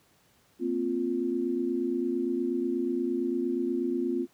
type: chord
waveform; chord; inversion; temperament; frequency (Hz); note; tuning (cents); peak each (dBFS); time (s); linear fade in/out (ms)
sine; Bb suspended second; none; equal; 233.1 / 261.6 / 349.2; Bb3 / C4 / F4; 0 / 0 / 0; -34 / -30 / -29; 0.59-4.27; 50
effects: pink hiss -64 dBFS RMS until 4.33 s + high-pass 80 Hz 12 dB/octave